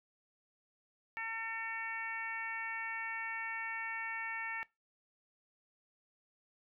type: harmonic tone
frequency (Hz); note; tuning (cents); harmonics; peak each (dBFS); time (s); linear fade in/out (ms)
450; A4; +39; 2 / 3 / 4 / 5 / 6; -45 / -48 / -42 / -42 / -50; 1.17-4.63; 0
effects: noise-tail reverb RT60 0.2 s tail -20 dB re dry